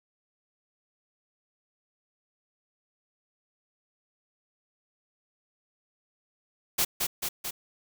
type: noise with echo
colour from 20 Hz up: white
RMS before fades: -25 dBFS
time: 6.78-6.85 s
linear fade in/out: 10 ms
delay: 220 ms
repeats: 3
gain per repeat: -3 dB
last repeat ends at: 7.51 s
effects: none